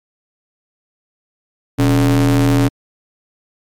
square ring-modulated tone, 79 Hz, D#2, 27 cents sharp, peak -8 dBFS, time 1.78-2.69 s, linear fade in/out 20 ms, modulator 200 Hz, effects MP3 96 kbps

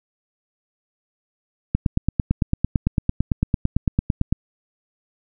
click train, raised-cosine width 5 ms, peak -5 dBFS, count 24, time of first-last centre 1.75-4.326 s, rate 8.93 Hz, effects none

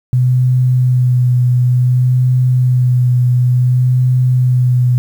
sine tone with vibrato, 125.4 Hz, B2, 27 cents sharp, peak -8 dBFS, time 0.13-4.98 s, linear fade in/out 0 ms, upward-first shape sine, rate 0.56 Hz, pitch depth 20 cents each way, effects 7-bit

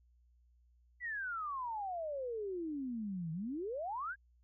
sine exponential two-way sweep, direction down then up, 2000 to 155.56 to 1678 Hz, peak -37 dBFS, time 1-4.16 s, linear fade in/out 50 ms, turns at 3.32 s, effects added 60 Hz sine -65 dBFS peak until 4.43 s

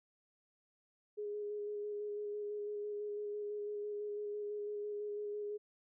sine tone with vibrato, 415.3 Hz, G#4, in tune, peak -38 dBFS, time 1.17-5.58 s, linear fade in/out 20 ms, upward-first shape square, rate 6 Hz, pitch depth 12 cents each way, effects none

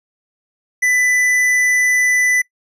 triangle tone with hard clipping, 1993 Hz, B6, 15 cents sharp, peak -14 dBFS, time 0.82-2.42 s, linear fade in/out 10 ms, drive 14 dB, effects noise-tail reverb RT60 0.1 s tail -21 dB re dry + resampled to 32000 Hz

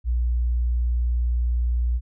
sine tone, 59.9 Hz, A#1, 48 cents sharp, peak -19 dBFS, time 0.04-2.01 s, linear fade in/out 50 ms, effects none

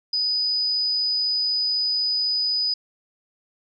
sine tone, 4978 Hz, D#8, in tune, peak -20 dBFS, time 0.13-2.74 s, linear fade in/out 5 ms, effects none

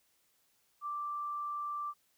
sine tone, 1174.7 Hz, D6, in tune, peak -35 dBFS, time 0.81-1.94 s, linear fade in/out 50 ms, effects white hiss -73 dBFS RMS until 2.17 s

